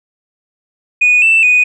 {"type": "tone with pitch steps", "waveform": "sine", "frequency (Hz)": [2475, 2662, 2482], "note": ["D#7", "E7", "D#7"], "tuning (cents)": [-10, 16, -5], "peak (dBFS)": -5, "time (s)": [1.01, 1.64], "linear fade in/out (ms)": 10, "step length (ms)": 210, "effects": ["tanh soft clip ceiling -3 dBFS"]}